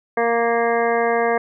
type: harmonic tone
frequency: 233.1 Hz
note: A#3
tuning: in tune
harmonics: 1 / 2 / 3 / 4 / 5 / 7 / 8 / 9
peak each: -29 / -19 / -21 / -28 / -27 / -27 / -31 / -30 dBFS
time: 0.17-1.38 s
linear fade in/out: 5 ms
effects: none